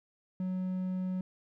triangle tone, 185 Hz, F#3, in tune, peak -29 dBFS, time 0.4-1.21 s, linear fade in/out 2 ms, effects none

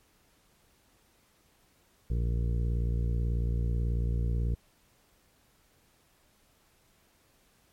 harmonic tone, 58.27 Hz, A#1, in tune, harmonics 1 / 2 / 3 / 4 / 5 / 6 / 7 / 8, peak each -27 / -32 / -39 / -50 / -49 / -51 / -49 / -48 dBFS, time 2.1-4.55 s, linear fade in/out 5 ms, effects pink hiss -66 dBFS RMS until 7.72 s + MP3 64 kbps

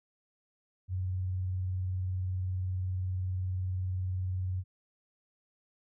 sine tone with vibrato, 92.5 Hz, F#2, in tune, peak -30 dBFS, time 0.88-4.64 s, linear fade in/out 50 ms, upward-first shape sine, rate 20 Hz, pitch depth 63 cents each way, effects none

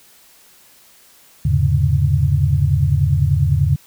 sine tone cluster, 80.8 / 101 / 134.3 / 144.4 Hz, E2 / G#2 / C3 / D3, -34 / -48 / +46 / -29 cents, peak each -18 dBFS, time 1.45-3.76 s, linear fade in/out 5 ms, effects white hiss -49 dBFS RMS until 3.86 s

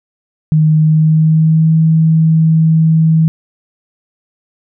sine tone with pitch glide, 155.56 to 160.4 Hz, D#3 to E3, 0 to -47 cents, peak -6 dBFS, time 0.52-3.28 s, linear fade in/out 0 ms, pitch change +53 cents, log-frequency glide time 0.77-1.75 s, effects none

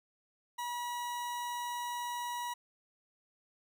40% pulse tone, 966 Hz, B5, 39 cents flat, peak -35 dBFS, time 0.58-2.54 s, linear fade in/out 10 ms, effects none

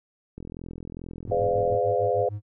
click train, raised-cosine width 3 ms, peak -25 dBFS, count 59, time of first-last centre 0.38-1.748 s, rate 42.4 Hz
triangle tone with tremolo, 103.83 Hz, G#2, in tune, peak -27 dBFS, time 1.25-2.43 s, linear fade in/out 50 ms, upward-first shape sine, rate 6.6 Hz, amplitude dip 100%
sine chord, G# diminished seventh, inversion none, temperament equal with one note detuned, 415.3 / 505.7 / 587.3 / 698.5 Hz, G#4 / B4 / D5 / F5, 0 / +41 / 0 / 0 cents, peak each -28 / -24 / -28 / -27 dBFS, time 1.31-2.29 s, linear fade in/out 5 ms
effects none

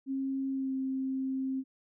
sine tone with pitch glide, 268.9 to 264.7 Hz, C4 to C4, +47 to +20 cents, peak -30 dBFS, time 0.06-1.64 s, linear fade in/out 50 ms, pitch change -27 cents, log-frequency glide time 0.51-0.74 s, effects none

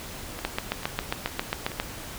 two click trains, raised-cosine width 0.3 ms, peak -9 / -20 dBFS, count 11 / 4, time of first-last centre 0.45-1.8 / 0.39-1.717 s, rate 7.41 / 2.26 Hz, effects pink hiss -39 dBFS RMS until 2.18 s

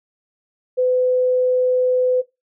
sine tone, 505 Hz, B4, 39 cents sharp, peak -14 dBFS, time 0.77-2.22 s, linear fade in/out 20 ms, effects noise-tail reverb RT60 0.2 s tail -17 dB re dry

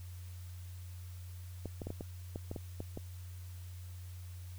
clicks, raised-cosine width 2 ms, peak -27 dBFS, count 10, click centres 1.657 / 1.818 / 1.87 / 1.904 / 2.009 / 2.359 / 2.514 / 2.562 / 2.804 / 2.974 s, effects added 90 Hz sine -44 dBFS peak until 4.58 s + white hiss -60 dBFS RMS until 4.58 s

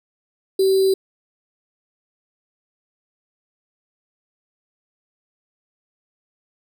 sine tone with sample-and-hold, 383.9 Hz, G4, 36 cents flat, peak -13 dBFS, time 0.59-0.94 s, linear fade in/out 5 ms, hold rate 4410 Hz, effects none

